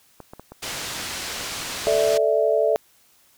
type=clicks; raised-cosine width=1 ms; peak=-24 dBFS; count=9; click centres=0.203 / 0.335 / 0.396 / 0.52 / 0.678 / 1 / 1.41 / 1.602 / 1.922 s
type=low-pass noise; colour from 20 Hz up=white; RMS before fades=-31 dBFS; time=0.62-2.18 s; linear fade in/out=10 ms; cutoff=6400 Hz; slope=12 dB/octave
type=chord; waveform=sine; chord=A suspended fourth; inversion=none; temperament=equal; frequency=440 / 587.3 / 659.3 Hz; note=A4 / D5 / E5; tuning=0 / 0 / 0 cents; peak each=-21 dBFS; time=1.87-2.76 s; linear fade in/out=0 ms
effects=white hiss -58 dBFS RMS until 3.37 s